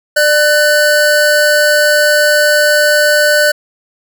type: tone pair together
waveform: square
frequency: 595.3 / 1500 Hz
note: D5 / F#6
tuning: +23 / +23 cents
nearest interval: octave + major third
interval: 1600 cents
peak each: -11 dBFS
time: 0.16-3.52 s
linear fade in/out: 10 ms
effects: none